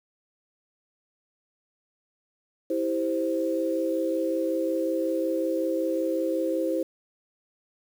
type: chord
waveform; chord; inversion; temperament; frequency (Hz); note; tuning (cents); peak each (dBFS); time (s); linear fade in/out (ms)
sine; C major; first; just; 327 / 392.4 / 523.3; E4 / G4 / C5; -14 / +2 / 0; -27 / -32 / -27; 2.7-6.83; 5
effects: 8-bit